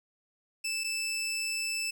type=tone pair in turn; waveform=20% pulse; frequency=2637 / 2637 Hz; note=E7 / E7; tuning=0 / 0 cents; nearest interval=unison; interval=0 cents; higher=neither; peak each=-26 dBFS; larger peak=neither; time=0.64-0.84 / 0.84-1.91 s; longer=second; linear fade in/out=10 ms; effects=11-bit